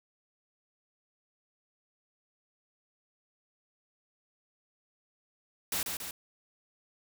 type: noise with echo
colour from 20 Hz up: white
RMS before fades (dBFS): -32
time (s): 5.72-5.83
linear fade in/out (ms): 2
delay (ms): 140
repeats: 2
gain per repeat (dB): -4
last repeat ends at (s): 6.11
effects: none